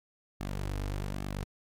sawtooth tone with flanger, 49.12 Hz, G1, 4 cents sharp, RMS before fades -35 dBFS, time 0.4-1.44 s, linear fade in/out 10 ms, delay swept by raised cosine 2 to 5.4 ms, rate 1.2 Hz, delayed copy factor -0.6, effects MP3 96 kbps

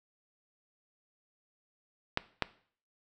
clicks, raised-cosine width 0.3 ms, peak -11 dBFS, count 2, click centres 2.174 / 2.423 s, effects noise-tail reverb RT60 0.5 s tail -18 dB re dry

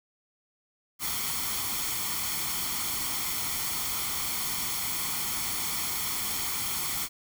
white noise with comb filter, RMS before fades -31 dBFS, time 0.99-7.09 s, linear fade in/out 50 ms, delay 0.91 ms, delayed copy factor +0.6, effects none

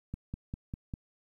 click train, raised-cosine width 5 ms, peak -24 dBFS, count 5, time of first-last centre 0.14-0.938 s, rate 5.01 Hz, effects 11-bit

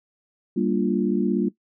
sine chord, G minor seventh, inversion none, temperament equal, 196 / 233.1 / 293.7 / 349.2 Hz, G3 / Bb3 / D4 / F4, 0 / 0 / 0 / 0 cents, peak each -24 / -24 / -26 / -25 dBFS, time 0.56-1.49 s, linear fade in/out 10 ms, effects noise-tail reverb RT60 0.1 s tail -17 dB re dry

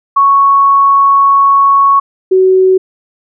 sine tone pair in turn, 1108.7 / 375.4 Hz, C#6 / F#4, 0 / +25 cents, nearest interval octave + perfect fifth, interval 1875 cents, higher first, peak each -4 dBFS, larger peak neither, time 0.16-2 / 2.31-2.78 s, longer first, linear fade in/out 10 ms, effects none

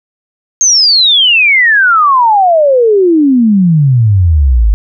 sine exponential sweep, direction down, 6500 to 49.17 Hz, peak -4 dBFS, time 0.61-4.74 s, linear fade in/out 0 ms, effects none

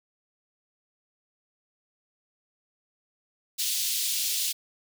pink high-pass noise, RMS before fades -28 dBFS, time 3.58-4.53 s, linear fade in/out 20 ms, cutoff 3300 Hz, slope 24 dB/octave, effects none

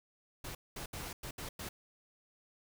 pink noise bursts at uneven times, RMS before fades -43 dBFS, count 6, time 0.44-0.55 / 0.76-0.86 / 0.93-1.13 / 1.23-1.31 / 1.38-1.49 / 1.59-1.69 s, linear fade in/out 5 ms, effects none

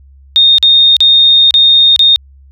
sine tone with dropouts, 3682 Hz, A#7, 22 cents flat, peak -3 dBFS, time 0.36-2.16 s, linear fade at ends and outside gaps 0 ms, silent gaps 0.583-0.627 / 0.966-1.005 / 1.508-1.541 / 1.962-1.993 s, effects added 68 Hz sine -37 dBFS peak until 2.51 s

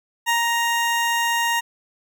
20% pulse tone with ADSR envelope, 935 Hz, A#5, 5 cents sharp, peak -12 dBFS, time 0.26-1.61 s, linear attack 31 ms, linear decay 130 ms, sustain -2 dB, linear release 19 ms, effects none

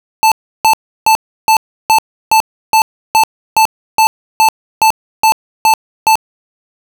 square tone bursts, 880 Hz, A5, in tune, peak -6 dBFS, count 15, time 0.23-6.155 s, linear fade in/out 0 ms, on 87 ms, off 330 ms, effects none

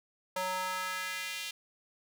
square tone with high-pass filter sweep, 185 Hz, F#3, in tune, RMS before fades -36 dBFS, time 0.36-1.51 s, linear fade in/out 5 ms, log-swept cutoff 700 to 3000 Hz, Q 1.8, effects none

